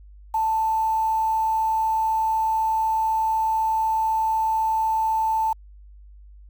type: tone with quantisation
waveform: sine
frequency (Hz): 884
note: A5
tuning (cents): +8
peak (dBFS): -19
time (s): 0.34-5.53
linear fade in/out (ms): 5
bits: 7
effects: added 50 Hz sine -43 dBFS peak until 6.49 s

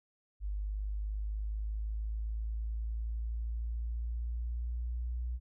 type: linear sweep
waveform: sine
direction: up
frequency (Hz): 50.3 to 60.6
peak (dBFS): -33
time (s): 0.4-5.4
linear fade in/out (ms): 50
effects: none

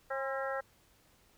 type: harmonic tone with a mistuned harmonic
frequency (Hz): 269.8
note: C#4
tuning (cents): -47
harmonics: 2 / 3 / 4 / 5 / 6 / 7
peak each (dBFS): -36 / -41 / -47 / -40 / -43 / -45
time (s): 0.1-0.61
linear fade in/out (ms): 10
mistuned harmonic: 4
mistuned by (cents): -54
effects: pink hiss -66 dBFS RMS until 1.37 s

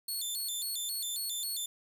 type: tone with vibrato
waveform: 15% pulse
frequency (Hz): 3931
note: B7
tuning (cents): -9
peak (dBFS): -27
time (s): 0.08-1.66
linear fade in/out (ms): 5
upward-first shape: square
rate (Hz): 3.7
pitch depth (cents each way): 180
effects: 9-bit

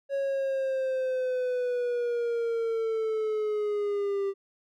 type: linear sweep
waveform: triangle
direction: down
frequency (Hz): 554.4 to 392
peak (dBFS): -24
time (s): 0.09-4.34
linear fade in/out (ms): 50
effects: none

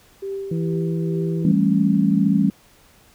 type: tone with tremolo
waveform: sine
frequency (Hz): 392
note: G4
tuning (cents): 0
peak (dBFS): -24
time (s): 0.22-1.44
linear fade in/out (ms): 10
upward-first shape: triangle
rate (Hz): 2.3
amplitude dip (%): 50
type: harmonic tone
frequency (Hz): 164.81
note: E3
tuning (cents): 0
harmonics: 1 / 2 / 3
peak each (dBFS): -21 / -30 / -38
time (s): 0.51-1.52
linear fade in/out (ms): 5
type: chord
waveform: sine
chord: A dominant seventh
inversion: second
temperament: just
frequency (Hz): 165 / 198 / 220 / 275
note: E3 / G3 / A3 / C#4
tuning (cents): +2 / +18 / 0 / -14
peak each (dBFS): -22 / -17 / -22 / -21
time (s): 1.45-2.5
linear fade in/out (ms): 2
effects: pink hiss -53 dBFS RMS until 3.14 s

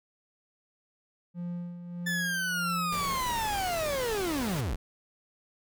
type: tone with tremolo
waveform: triangle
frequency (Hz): 174.61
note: F3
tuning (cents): 0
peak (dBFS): -30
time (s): 1.34-3.19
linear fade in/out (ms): 50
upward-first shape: sine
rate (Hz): 1.6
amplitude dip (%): 60
type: linear sweep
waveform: 40% pulse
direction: down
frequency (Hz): 1760 to 31.49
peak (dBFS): -28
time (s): 2.06-4.76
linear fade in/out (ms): 10
type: noise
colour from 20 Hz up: pink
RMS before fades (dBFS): -38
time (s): 2.92-4.61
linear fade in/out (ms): 5
effects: none

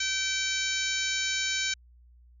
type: harmonic tone with a mistuned harmonic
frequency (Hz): 772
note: G5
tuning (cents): -27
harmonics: 2 / 3 / 4 / 5 / 6 / 7 / 8 / 9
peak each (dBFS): -34 / -33 / -36 / -34 / -38 / -37 / -36 / -36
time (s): 0-1.74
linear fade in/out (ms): 5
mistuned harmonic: 6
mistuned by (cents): -59
effects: added 60 Hz sine -53 dBFS peak until 2.4 s

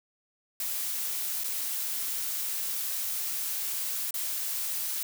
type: noise with dropouts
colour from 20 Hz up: blue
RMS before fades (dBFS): -32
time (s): 0.6-5.03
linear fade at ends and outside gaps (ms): 2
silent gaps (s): 1.437-1.442 / 4.108-4.141
effects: none

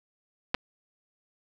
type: clicks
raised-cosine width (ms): 0.3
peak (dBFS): -10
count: 2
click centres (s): 0.544 / 0.548
effects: none

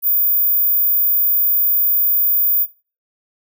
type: tone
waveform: sine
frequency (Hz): 14870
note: A#9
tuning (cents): -5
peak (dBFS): -12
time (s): 0.02-2.67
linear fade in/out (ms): 50
effects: noise-tail reverb RT60 0.4 s tail -24 dB re dry

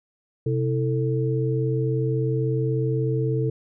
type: tone cluster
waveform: sine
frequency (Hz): 129.6 / 326.5 / 442.9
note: C3 / E4 / A4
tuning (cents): -16 / -17 / +11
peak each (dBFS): -22 / -30 / -26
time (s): 0.46-3.5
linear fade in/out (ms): 5
effects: none

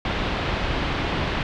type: low-pass noise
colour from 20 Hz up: pink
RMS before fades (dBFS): -25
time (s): 0.05-1.43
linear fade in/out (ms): 2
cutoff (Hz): 3700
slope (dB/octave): 24
effects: none

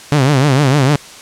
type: tone with vibrato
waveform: sawtooth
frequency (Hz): 138.59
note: C#3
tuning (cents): 0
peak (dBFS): -5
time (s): 0.12-0.96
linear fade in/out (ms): 0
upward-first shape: triangle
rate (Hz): 6.6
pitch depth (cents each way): 180
effects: white hiss -35 dBFS RMS until 1.21 s + low-pass 8000 Hz 12 dB/octave

